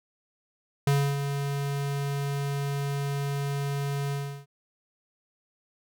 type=tone with ADSR envelope; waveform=square; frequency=140.9 Hz; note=C#3; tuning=29 cents sharp; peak=-20 dBFS; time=0.87-4.46 s; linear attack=3 ms; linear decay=290 ms; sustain=-8 dB; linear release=340 ms; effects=none